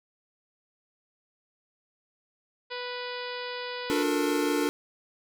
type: harmonic tone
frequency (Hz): 492.8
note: B4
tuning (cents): -4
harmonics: 1 / 2 / 3 / 4 / 5 / 6 / 7 / 8 / 9 / 10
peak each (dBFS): -37 / -40 / -42 / -43 / -44 / -45 / -45 / -46 / -47 / -47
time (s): 2.7-4.04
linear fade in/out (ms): 20
type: chord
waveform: square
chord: Bb major seventh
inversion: first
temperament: equal with one note detuned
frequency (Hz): 293.7 / 358.4 / 440 / 466.2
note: D4 / F4 / A4 / Bb4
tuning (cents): 0 / +45 / 0 / 0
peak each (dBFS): -28 / -32 / -33 / -32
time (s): 3.9-4.69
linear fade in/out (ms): 0
effects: none